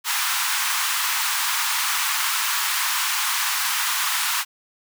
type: high-pass noise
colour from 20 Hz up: pink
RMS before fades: -23 dBFS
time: 0.04-4.45 s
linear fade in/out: 50 ms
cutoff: 920 Hz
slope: 48 dB/octave
effects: none